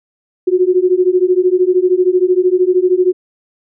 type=beating tone pair; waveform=sine; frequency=358.8 / 371.8 Hz; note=F4 / F#4; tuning=+47 / +8 cents; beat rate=13 Hz; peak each=-12 dBFS; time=0.47-3.13 s; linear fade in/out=10 ms; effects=none

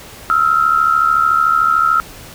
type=tone pair together; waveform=sine; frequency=1296.4 / 1370 Hz; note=E6 / F6; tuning=-29 / -34 cents; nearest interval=minor second; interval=95 cents; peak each=-13 dBFS; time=0.3-2 s; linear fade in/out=0 ms; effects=pink hiss -36 dBFS RMS until 2.34 s

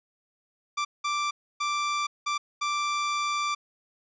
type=tone bursts at uneven times; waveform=sawtooth; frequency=1174.7 Hz; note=D6; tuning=in tune; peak=-22 dBFS; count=5; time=0.77-0.85 / 1.04-1.31 / 1.6-2.07 / 2.26-2.38 / 2.61-3.55 s; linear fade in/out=10 ms; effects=resampled to 16000 Hz

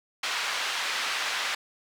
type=band-pass noise; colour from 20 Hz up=pink; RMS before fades=-30 dBFS; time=0.23-1.55 s; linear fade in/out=5 ms; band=1300 to 4500 Hz; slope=12 dB/octave; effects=none

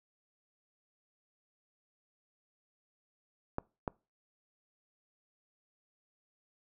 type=clicks; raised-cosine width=1 ms; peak=-19 dBFS; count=2; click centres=3.584 / 3.878 s; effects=noise-tail reverb RT60 0.3 s tail -24 dB re dry

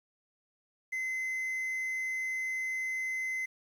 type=tone with quantisation; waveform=triangle; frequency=2052 Hz; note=C7; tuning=34 cents flat; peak=-30 dBFS; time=0.92-3.46 s; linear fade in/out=10 ms; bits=10; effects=none

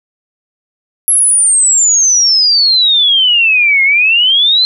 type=exponential two-way sweep; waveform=sine; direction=down then up; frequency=11290 to 2129 to 4144 Hz; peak=-6 dBFS; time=1.08-4.65 s; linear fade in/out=0 ms; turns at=3.83 s; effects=none

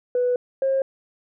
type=tone pair in turn; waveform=sine; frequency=493.9 / 536.8 Hz; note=B4 / C5; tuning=0 / +44 cents; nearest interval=minor second; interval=144 cents; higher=second; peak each=-17 dBFS; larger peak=neither; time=0.15-0.36 / 0.62-0.82 s; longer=first; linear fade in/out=2 ms; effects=tanh soft clip ceiling -14 dBFS

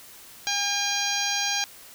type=harmonic tone with a mistuned harmonic; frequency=808 Hz; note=G#5; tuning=48 cents flat; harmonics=1 / 2 / 3 / 4 / 5 / 6 / 7 / 8; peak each=-32 / -32 / -32 / -32 / -32 / -32 / -32 / -32 dBFS; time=0.47-1.64 s; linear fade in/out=0 ms; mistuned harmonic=6; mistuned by=-33 cents; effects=white hiss -47 dBFS RMS until 1.94 s

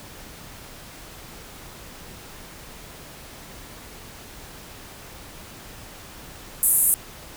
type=band-pass noise; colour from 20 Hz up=white; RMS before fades=-19 dBFS; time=6.63-6.94 s; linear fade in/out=0 ms; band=8700 to 13000 Hz; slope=48 dB/octave; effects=pink hiss -42 dBFS RMS until 7.36 s

